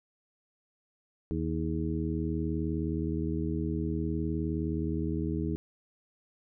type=harmonic tone with a mistuned harmonic; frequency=79.5 Hz; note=D#2; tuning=38 cents sharp; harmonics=1 / 2 / 3 / 4 / 5; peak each=-34 / -34 / -36 / -34 / -39 dBFS; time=1.31-5.56 s; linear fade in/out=0 ms; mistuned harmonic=5; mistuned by=+82 cents; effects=none